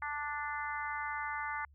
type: harmonic tone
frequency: 293.7 Hz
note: D4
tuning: in tune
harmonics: 3 / 4 / 5 / 6 / 7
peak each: -40 / -41 / -42 / -43 / -43 dBFS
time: 0.02-1.65 s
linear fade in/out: 2 ms
effects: added 71 Hz sine -58 dBFS peak until 1.74 s